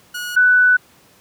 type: tone pair in turn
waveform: sawtooth / sine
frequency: 1455 / 1490.7 Hz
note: F#6 / F#6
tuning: -29 / +12 cents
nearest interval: unison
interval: 41 cents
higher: second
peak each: -21 / -9 dBFS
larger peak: second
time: 0.14-0.36 / 0.36-0.77 s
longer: second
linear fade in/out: 10 ms
effects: pink hiss -51 dBFS RMS until 1.2 s + high-pass 100 Hz 12 dB/octave